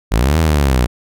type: linear two-way sweep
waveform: sawtooth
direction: up then down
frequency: 49 to 82.41 to 58.2 Hz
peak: -7 dBFS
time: 0.11-0.87 s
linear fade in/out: 20 ms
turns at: 0.39 s
effects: none